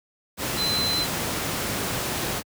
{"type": "tone in noise", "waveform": "sine", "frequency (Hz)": 4055, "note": "B7", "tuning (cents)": 45, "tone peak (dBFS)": -23, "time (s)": [0.56, 1.07], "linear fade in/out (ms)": 50, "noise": "pink", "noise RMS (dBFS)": -27, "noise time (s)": [0.37, 2.43], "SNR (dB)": 1, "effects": ["high-pass 80 Hz 12 dB/octave"]}